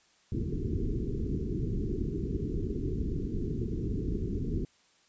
pink low-pass noise, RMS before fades -32 dBFS, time 0.32-4.65 s, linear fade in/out 2 ms, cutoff 430 Hz, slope 96 dB/octave, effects white hiss -65 dBFS RMS until 5.08 s + resampled to 16000 Hz

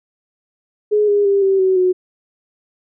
sine tone with pitch steps, 420 / 408.8 / 397.8 / 387.1 / 376.8 / 366.7 Hz, G#4 / G#4 / G4 / G4 / F#4 / F#4, +19 / -27 / +25 / -22 / +32 / -15 cents, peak -11 dBFS, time 0.91-1.93 s, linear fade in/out 20 ms, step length 170 ms, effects none

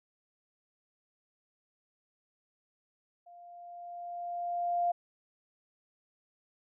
sine tone with level ramp, 698.5 Hz, F5, in tune, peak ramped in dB -51 to -25 dBFS, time 3.26-4.92 s, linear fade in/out 10 ms, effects none

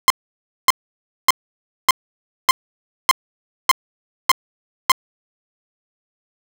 sawtooth tone bursts, 1046.5 Hz, C6, in tune, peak -4 dBFS, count 9, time 0.08-4.918 s, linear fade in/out 0 ms, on 22 ms, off 580 ms, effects none

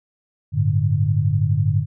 sine chord, G suspended second, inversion none, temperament equal, 98 / 110 / 146.83 Hz, G2 / A2 / D3, 0 / 0 / 0 cents, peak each -20 dBFS, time 0.52-1.86 s, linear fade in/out 50 ms, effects none

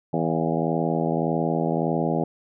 harmonic tone with a mistuned harmonic, 81.7 Hz, E2, 15 cents flat, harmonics 2 / 3 / 4 / 5 / 6 / 7 / 8 / 9 / 10, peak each -26 / -28 / -29 / -30 / -31 / -31 / -32 / -33 / -33 dBFS, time 0.13-2.24 s, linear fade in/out 5 ms, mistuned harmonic 8, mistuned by +48 cents, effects none

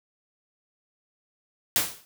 white noise with exponential decay, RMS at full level -19 dBFS, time 1.76-2.05 s, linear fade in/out 0 ms, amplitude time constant 61 ms, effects none

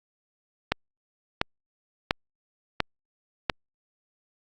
click train, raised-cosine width 0.3 ms, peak -5 dBFS, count 5, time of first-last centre 0.72-3.498 s, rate 1.44 Hz, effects Opus 48 kbps

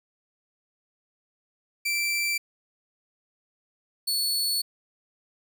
sawtooth tone pair in turn, 2341 / 4419 Hz, D7 / C#8, -6 / -6 cents, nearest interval major seventh, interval 1100 cents, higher second, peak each -21 dBFS, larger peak neither, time 1.85-2.38 / 4.07-4.62 s, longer second, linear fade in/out 10 ms, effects none

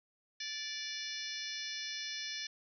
harmonic tone with a mistuned harmonic, 583 Hz, D5, 13 cents flat, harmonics 3 / 4 / 5 / 6 / 7 / 8 / 9 / 10, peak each -46 / -48 / -49 / -45 / -47 / -54 / -44 / -49 dBFS, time 0.4-2.47 s, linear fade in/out 5 ms, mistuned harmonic 7, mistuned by +47 cents, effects none

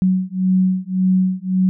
sine beating tone pair, 185.3 / 187.1 Hz, F#3 / F#3, +3 / +20 cents, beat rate 1.8 Hz, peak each -17 / -17 dBFS, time 0.02-1.69 s, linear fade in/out 0 ms, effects none

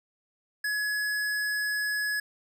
sine tone with hard clipping, 1690 Hz, G#6, 30 cents sharp, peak -28 dBFS, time 0.64-2.2 s, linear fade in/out 5 ms, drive 18 dB, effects none

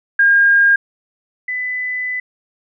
sine tone pair in turn, 1616 / 2001 Hz, G#6 / B6, -48 / +22 cents, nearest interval major third, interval 370 cents, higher second, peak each -8 / -19 dBFS, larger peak first, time 0.19-0.76 / 1.48-2.2 s, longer second, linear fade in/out 5 ms, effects none

